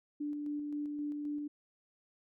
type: tone with tremolo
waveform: sine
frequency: 293.9 Hz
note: D4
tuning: 1 cent sharp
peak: -34 dBFS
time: 0.2-1.48 s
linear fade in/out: 10 ms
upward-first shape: square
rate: 3.8 Hz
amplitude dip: 25%
effects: none